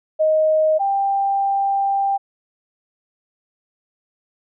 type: tone pair in turn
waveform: sine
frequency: 625 / 790.4 Hz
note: D#5 / G5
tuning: +8 / +14 cents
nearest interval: major third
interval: 406 cents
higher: second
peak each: -13 / -16 dBFS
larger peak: first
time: 0.19-0.79 / 0.79-2.18 s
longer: second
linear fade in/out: 20 ms
effects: none